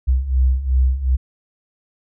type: beating tone pair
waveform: sine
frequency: 62.7 / 65.4 Hz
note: B1 / C2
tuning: +27 / 0 cents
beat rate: 2.7 Hz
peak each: -19 / -15 dBFS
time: 0.07-1.17 s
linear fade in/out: 20 ms
effects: none